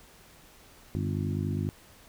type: harmonic tone with a mistuned harmonic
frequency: 50 Hz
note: G1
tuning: 35 cents sharp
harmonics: 2 / 3 / 4 / 5 / 6 / 7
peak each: -31 / -33 / -36 / -36 / -40 / -40 dBFS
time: 0.95-1.69 s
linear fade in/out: 0 ms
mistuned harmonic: 2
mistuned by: -78 cents
effects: pink hiss -55 dBFS RMS until 2.08 s